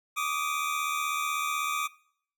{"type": "tone pair together", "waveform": "25% pulse", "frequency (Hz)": [1159.9, 1236], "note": ["D6", "D#6"], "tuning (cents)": [-22, -12], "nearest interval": "minor second", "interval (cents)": 110, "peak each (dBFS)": -27, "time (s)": [0.16, 1.88], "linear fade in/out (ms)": 20, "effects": ["noise-tail reverb RT60 0.6 s tail -21 dB re dry"]}